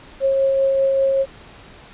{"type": "tone with tremolo", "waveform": "sine", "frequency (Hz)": 541, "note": "C#5", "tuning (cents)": -42, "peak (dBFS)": -13, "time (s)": [0.2, 1.26], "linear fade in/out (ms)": 50, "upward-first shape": "triangle", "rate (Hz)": 5.1, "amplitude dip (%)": 25, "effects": ["pink hiss -43 dBFS RMS until 1.93 s", "resampled to 8000 Hz"]}